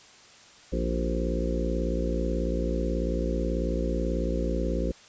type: harmonic tone with a mistuned harmonic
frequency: 58.27 Hz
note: A#1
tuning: in tune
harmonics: 1 / 3 / 4 / 5 / 6 / 7 / 8 / 9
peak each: -28 / -33 / -35 / -35 / -36 / -37 / -37 / -34 dBFS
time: 0.72-4.92 s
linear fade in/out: 10 ms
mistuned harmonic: 7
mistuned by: -70 cents
effects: white hiss -52 dBFS RMS until 5.08 s + resampled to 16000 Hz